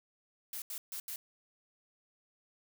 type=noise bursts at uneven times; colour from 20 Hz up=blue; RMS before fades=-41 dBFS; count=4; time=0.53-0.62 / 0.7-0.78 / 0.92-1 / 1.08-1.16 s; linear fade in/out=2 ms; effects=none